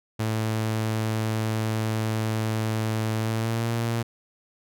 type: tone with pitch glide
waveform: sawtooth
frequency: 110 to 116 Hz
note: A2 to A#2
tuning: 0 to -8 cents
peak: -20 dBFS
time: 0.19-4.03 s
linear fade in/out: 10 ms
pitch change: +92 cents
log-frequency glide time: 3.18-3.68 s
effects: none

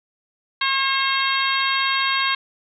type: harmonic tone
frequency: 539 Hz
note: C#5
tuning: 49 cents flat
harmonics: 2 / 3 / 4 / 5 / 6 / 7 / 8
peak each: -23 / -25 / -26 / -27 / -28 / -28 / -29 dBFS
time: 0.61-2.35 s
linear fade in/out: 5 ms
effects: none

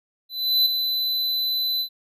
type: tone with ADSR envelope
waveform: square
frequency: 4011 Hz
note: B7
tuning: 26 cents sharp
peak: -15 dBFS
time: 0.29-1.89 s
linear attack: 370 ms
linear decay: 4 ms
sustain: -7 dB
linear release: 85 ms
effects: none

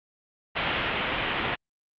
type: low-pass noise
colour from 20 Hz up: white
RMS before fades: -28 dBFS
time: 0.55-1.56 s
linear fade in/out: 20 ms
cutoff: 3200 Hz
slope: 48 dB/octave
effects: Opus 48 kbps

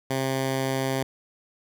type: tone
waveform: 10% pulse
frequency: 133.2 Hz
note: C3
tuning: 31 cents sharp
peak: -16 dBFS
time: 0.1-1.03 s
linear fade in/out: 5 ms
effects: none

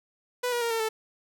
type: tone with pitch steps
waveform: sawtooth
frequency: 493.9 / 479.8 / 466.2 / 452.9 / 440 Hz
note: B4 / A#4 / A#4 / A#4 / A4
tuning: 0 / +50 / 0 / -50 / 0 cents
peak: -22 dBFS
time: 0.43-0.89 s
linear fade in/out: 10 ms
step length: 92 ms
effects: none

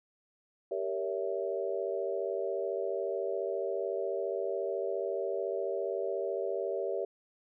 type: chord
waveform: sine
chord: G diminished seventh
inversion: none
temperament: equal with one note detuned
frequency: 392 / 466.2 / 563.7 / 659.3 Hz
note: G4 / Bb4 / Db5 / Fb5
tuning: 0 / 0 / +29 / 0 cents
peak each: -35 / -37 / -36 / -38 dBFS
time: 0.71-7.05 s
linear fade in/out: 5 ms
effects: none

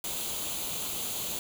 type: noise with comb filter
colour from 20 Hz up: white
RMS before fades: -34 dBFS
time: 0.04-1.39 s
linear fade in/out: 2 ms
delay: 0.28 ms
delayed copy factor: +0.65
effects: none

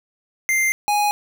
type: tone pair in turn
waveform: square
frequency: 2093 / 829 Hz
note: C7 / G#5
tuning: 0 / -3 cents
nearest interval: octave + major third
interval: 1603 cents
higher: first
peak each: -17 dBFS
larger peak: neither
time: 0.49-0.72 / 0.88-1.11 s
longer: neither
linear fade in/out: 0 ms
effects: 9-bit

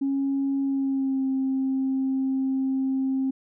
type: tone with pitch glide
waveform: sine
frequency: 274.5 to 265.8 Hz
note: C#4 to C4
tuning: -17 to +27 cents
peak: -21 dBFS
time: 0.01-3.31 s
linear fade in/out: 10 ms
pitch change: -56 cents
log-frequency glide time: 0.61-1.26 s
effects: tanh soft clip ceiling -18 dBFS

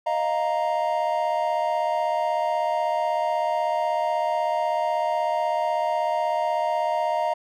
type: chord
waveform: triangle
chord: Eb suspended second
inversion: none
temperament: equal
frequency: 622.3 / 698.5 / 932.3 Hz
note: Eb5 / F5 / Bb5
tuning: 0 / 0 / 0 cents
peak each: -24 dBFS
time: 0.06-7.34 s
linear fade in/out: 10 ms
effects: none

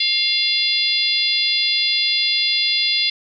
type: harmonic tone with a mistuned harmonic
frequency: 690 Hz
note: F5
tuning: 21 cents flat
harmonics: 3 / 4 / 5 / 6 / 7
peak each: -25 / -24 / -21 / -22 / -21 dBFS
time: 0-3.1 s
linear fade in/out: 5 ms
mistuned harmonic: 3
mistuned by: +44 cents
effects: none

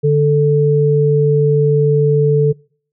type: tone pair together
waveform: sine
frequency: 146.58 / 440 Hz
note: D3 / A4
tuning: -3 / 0 cents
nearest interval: octave + perfect fifth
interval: 1903 cents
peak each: -12 dBFS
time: 0.03-2.53 s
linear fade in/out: 20 ms
effects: noise-tail reverb RT60 0.5 s tail -26 dB re dry

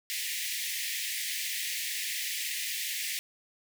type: high-pass noise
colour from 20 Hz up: pink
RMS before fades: -34 dBFS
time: 0.1-3.19 s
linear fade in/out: 0 ms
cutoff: 1800 Hz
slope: 96 dB/octave
effects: none

